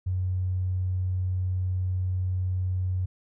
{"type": "tone with tanh clipping", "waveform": "triangle", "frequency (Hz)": 92.1, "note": "F#2", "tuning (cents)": -7, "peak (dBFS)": -24, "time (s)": [0.06, 3.06], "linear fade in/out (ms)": 10, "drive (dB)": 3, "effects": []}